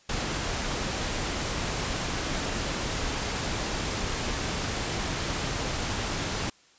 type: noise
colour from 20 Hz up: pink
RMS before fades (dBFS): -30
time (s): 0.09-6.5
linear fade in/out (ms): 5
effects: white hiss -59 dBFS RMS until 6.78 s + resampled to 16000 Hz